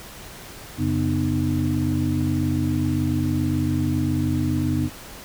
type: tone cluster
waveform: sine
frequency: 90.5 / 137.7 / 248.3 / 306.5 Hz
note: F#2 / C#3 / B3 / D#4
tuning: -38 / -11 / +9 / -26 cents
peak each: -25 dBFS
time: 0.77-4.9 s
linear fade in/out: 50 ms
effects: pink hiss -40 dBFS RMS until 5.24 s